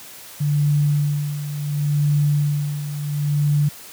sine tone with tremolo, 146.5 Hz, D3, 4 cents flat, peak -14 dBFS, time 0.4-3.69 s, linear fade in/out 10 ms, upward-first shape sine, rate 0.7 Hz, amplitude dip 70%, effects white hiss -40 dBFS RMS until 3.92 s + high-pass 60 Hz 12 dB/octave

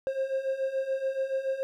triangle beating tone pair, 529 / 536 Hz, C5 / C5, +19 / +42 cents, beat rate 7 Hz, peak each -31 / -27 dBFS, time 0.07-1.63 s, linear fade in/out 0 ms, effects none

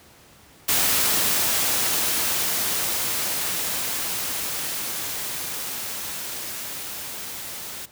white noise with level ramp, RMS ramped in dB -20 to -35 dBFS, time 0.68-7.86 s, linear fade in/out 10 ms, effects pink hiss -51 dBFS RMS until 7.91 s + high-pass 60 Hz 12 dB/octave

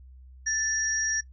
sine tone pair together, 1760 / 5692 Hz, A6 / F8, 0 / +32 cents, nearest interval octave + minor sixth, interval 2032 cents, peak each -28 dBFS, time 0.46-1.21 s, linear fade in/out 10 ms, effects noise-tail reverb RT60 0.1 s tail -19 dB re dry + added 64 Hz sine -46 dBFS peak until 1.32 s

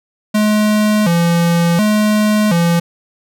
square tone with vibrato, 190 Hz, F#3, 46 cents sharp, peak -11 dBFS, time 0.34-2.8 s, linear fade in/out 10 ms, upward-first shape square, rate 0.69 Hz, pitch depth 190 cents each way, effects none

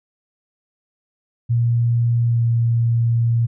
sine tone with pitch glide, 118.1 to 116.74 Hz, A#2 to A#2, +23 to +3 cents, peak -14 dBFS, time 1.49-3.47 s, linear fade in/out 20 ms, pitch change -20 cents, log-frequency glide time 2.25-2.43 s, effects none

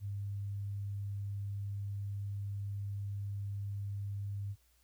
sine tone, 100.5 Hz, G2, 44 cents sharp, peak -36 dBFS, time 0-4.56 s, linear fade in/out 50 ms, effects added 60 Hz sine -69 dBFS peak until 4.83 s + white hiss -72 dBFS RMS until 4.83 s

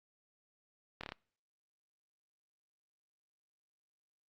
slowing click train, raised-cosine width 0.3 ms, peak -25 dBFS, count 5, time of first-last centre 1.01-1.121 s, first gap 25 ms, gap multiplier 1.07, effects noise-tail reverb RT60 0.5 s tail -25 dB re dry + Opus 48 kbps

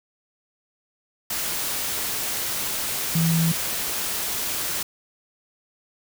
sine tone in noise, 164.81 Hz, E3, in tune, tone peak -18 dBFS, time 3.15-3.52 s, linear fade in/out 5 ms, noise white, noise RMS -27 dBFS, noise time 1.3-4.83 s, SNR +6 dB, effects none

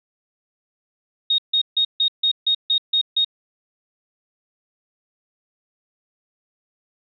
sine tone bursts, 3729 Hz, A#7, in tune, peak -15 dBFS, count 9, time 1.3-3.247 s, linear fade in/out 5 ms, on 83 ms, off 150 ms, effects none

